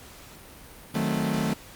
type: chord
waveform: 40% pulse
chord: D# diminished seventh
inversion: none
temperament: equal with one note detuned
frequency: 155.56 / 185 / 219.1 / 261.6 Hz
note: D#3 / F#3 / A3 / C4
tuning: 0 / 0 / -7 / 0 cents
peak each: -29 / -30 / -27 / -32 dBFS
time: 0.94-1.54 s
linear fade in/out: 10 ms
effects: pink hiss -47 dBFS RMS until 1.75 s + Opus 48 kbps